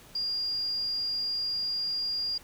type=tone; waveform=sine; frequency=4818 Hz; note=D8; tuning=43 cents sharp; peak=-28 dBFS; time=0.15-2.38 s; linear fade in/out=5 ms; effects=pink hiss -53 dBFS RMS until 2.43 s